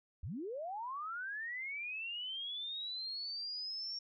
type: linear sweep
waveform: sine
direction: up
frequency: 58.27 to 5540 Hz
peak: -39 dBFS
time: 0.23-3.99 s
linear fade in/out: 5 ms
effects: none